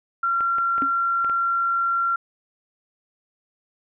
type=tone; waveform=sine; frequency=1371 Hz; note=F6; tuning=32 cents flat; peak=-19 dBFS; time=0.23-2.16 s; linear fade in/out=5 ms
type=clicks; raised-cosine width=0.5 ms; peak=-20 dBFS; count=6; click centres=0.407 / 0.584 / 0.781 / 0.821 / 1.246 / 1.297 s
type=tone with exponential decay; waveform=sine; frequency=275.1 Hz; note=C#4; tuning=13 cents flat; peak=-22 dBFS; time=0.82-0.93 s; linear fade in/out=2 ms; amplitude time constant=23 ms
effects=none